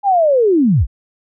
sine linear sweep, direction down, 830.6 to 37.32 Hz, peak -9 dBFS, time 0.03-0.87 s, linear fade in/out 50 ms, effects none

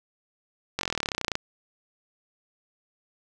slowing click train, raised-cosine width 0.2 ms, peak -9 dBFS, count 21, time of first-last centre 0.79-1.354 s, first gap 21 ms, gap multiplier 1.03, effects none

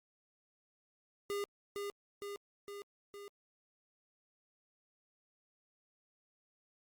square tone with echo, 405.1 Hz, G#4, 43 cents flat, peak -36 dBFS, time 1.3-1.44 s, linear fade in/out 0 ms, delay 460 ms, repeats 4, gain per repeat -3 dB, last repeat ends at 3.28 s, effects Opus 48 kbps

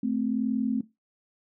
sine tone pair together, 219 / 260.2 Hz, A3 / C4, -8 / -9 cents, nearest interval minor third, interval 299 cents, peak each -27 dBFS, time 0.03-0.81 s, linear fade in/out 5 ms, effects noise-tail reverb RT60 0.2 s tail -17 dB re dry

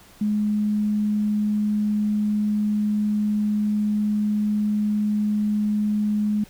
sine tone, 210 Hz, G#3, 19 cents sharp, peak -19 dBFS, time 0.21-6.44 s, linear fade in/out 5 ms, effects pink hiss -50 dBFS RMS until 6.49 s

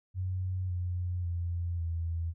sine tone with pitch steps, 92.5 / 89.35 / 86.31 / 83.37 Hz, F#2 / F2 / F2 / E2, 0 / +40 / -20 / +20 cents, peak -30 dBFS, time 0.14-2.34 s, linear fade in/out 50 ms, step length 550 ms, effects none

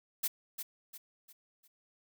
blue noise with echo, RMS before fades -32 dBFS, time 0.23-0.28 s, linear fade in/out 10 ms, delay 350 ms, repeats 4, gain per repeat -8 dB, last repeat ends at 1.68 s, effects none

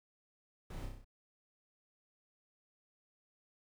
brown noise with echo, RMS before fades -44 dBFS, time 0.7-0.86 s, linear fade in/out 5 ms, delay 31 ms, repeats 6, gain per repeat -3 dB, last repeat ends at 1.046 s, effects none

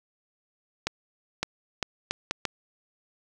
accelerating click train, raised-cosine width 0.2 ms, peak -9 dBFS, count 6, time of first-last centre 0.87-2.453 s, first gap 560 ms, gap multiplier 0.71, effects 7-bit

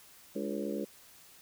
harmonic tone with a mistuned harmonic, 69.3 Hz, C#2, in tune, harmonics 3 / 4 / 5 / 6 / 7 / 8, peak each -38 / -39 / -40 / -41 / -41 / -42 dBFS, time 0.35-0.85 s, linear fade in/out 10 ms, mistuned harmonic 4, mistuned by +82 cents, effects white hiss -57 dBFS RMS until 1.41 s

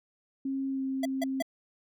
sine tone with pitch glide, 270 to 266.3 Hz, C#4 to C4, -45 to +31 cents, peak -29 dBFS, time 0.45-1.42 s, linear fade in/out 5 ms, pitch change -24 cents, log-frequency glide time 0.69-0.82 s
square tone bursts, 667 Hz, E5, 20 cents sharp, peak -29 dBFS, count 3, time 1.03-1.425 s, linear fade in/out 5 ms, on 25 ms, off 160 ms
effects none

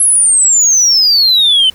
sine exponential sweep, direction down, 11040 to 3006 Hz, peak -4 dBFS, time 0-1.7 s, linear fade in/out 5 ms, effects tanh soft clip ceiling -4 dBFS + pink hiss -42 dBFS RMS until 1.74 s

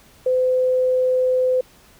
sine tone, 510 Hz, C5, 44 cents flat, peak -15 dBFS, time 0.26-1.61 s, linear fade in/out 5 ms, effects pink hiss -51 dBFS RMS until 1.99 s

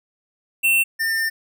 square tone pair in turn, 2700 / 1802 Hz, E7 / A6, +41 / +41 cents, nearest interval perfect fifth, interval 700 cents, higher first, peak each -15 / -20 dBFS, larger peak first, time 0.63-0.84 / 0.99-1.3 s, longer second, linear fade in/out 20 ms, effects none

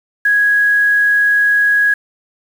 sine tone with quantisation, 1661.2 Hz, G#6, in tune, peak -9 dBFS, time 0.25-1.94 s, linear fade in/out 5 ms, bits 6, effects none

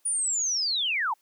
sine linear sweep, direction down, 9690 to 784 Hz, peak -24 dBFS, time 0.05-1.14 s, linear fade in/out 10 ms, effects white hiss -68 dBFS RMS until 1.21 s + high-pass 200 Hz 12 dB/octave

